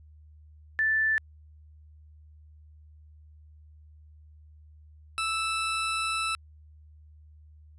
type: tone pair in turn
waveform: sine / 20% pulse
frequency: 1760 / 1318.5 Hz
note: A6 / E6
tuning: 0 / 0 cents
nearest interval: perfect fourth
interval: 500 cents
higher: first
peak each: -22 / -22 dBFS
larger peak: neither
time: 0.79-1.18 / 5.18-6.35 s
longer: second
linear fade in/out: 0 ms
effects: added 76 Hz sine -50 dBFS peak until 7.78 s + resampled to 24000 Hz